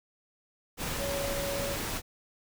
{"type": "tone in noise", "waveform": "sine", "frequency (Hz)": 560, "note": "C#5", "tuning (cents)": 18, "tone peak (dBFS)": -33, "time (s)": [0.97, 1.78], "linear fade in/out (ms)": 50, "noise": "pink", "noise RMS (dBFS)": -34, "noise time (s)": [0.77, 2.02], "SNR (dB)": -2, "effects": []}